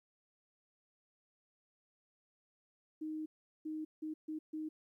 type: tone bursts at uneven times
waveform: sine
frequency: 311.1 Hz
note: D#4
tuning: in tune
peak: -38 dBFS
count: 5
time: 3.01-3.26 / 3.65-3.85 / 4.02-4.14 / 4.28-4.39 / 4.53-4.69 s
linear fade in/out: 10 ms
effects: 13-bit